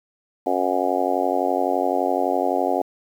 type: harmonic tone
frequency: 91.8 Hz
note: F#2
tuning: 13 cents flat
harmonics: 3 / 4 / 5 / 6 / 7 / 8 / 9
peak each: -27 / -27 / -28 / -27 / -26 / -24 / -28 dBFS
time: 0.46-2.82 s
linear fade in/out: 5 ms
effects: 8-bit